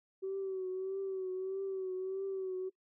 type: tone with vibrato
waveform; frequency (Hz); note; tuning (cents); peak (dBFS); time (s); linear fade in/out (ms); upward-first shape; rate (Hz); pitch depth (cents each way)
sine; 380; F#4; +46; -34; 0.22-2.7; 20; triangle; 1.6; 51
effects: noise-tail reverb RT60 0.1 s tail -21 dB re dry + tanh soft clip ceiling -30 dBFS